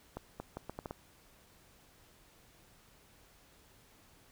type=accelerating click train; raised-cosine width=1 ms; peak=-26 dBFS; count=7; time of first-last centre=0.17-0.909 s; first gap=230 ms; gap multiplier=0.74; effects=pink hiss -63 dBFS RMS until 4.31 s